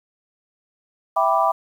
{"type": "chord", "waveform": "sine", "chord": "E minor seventh", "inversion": "none", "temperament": "equal", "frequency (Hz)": [659.3, 784, 987.8, 1174.7], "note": ["E5", "G5", "B5", "D6"], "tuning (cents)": [0, 0, 0, 0], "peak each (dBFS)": -21, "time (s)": [1.16, 1.52], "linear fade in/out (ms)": 10, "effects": ["8-bit"]}